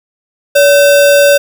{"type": "tone with sample-and-hold", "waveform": "sine", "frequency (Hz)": 570, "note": "C#5", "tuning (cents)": 48, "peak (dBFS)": -3, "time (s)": [0.55, 1.38], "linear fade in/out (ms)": 10, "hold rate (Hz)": 2100, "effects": []}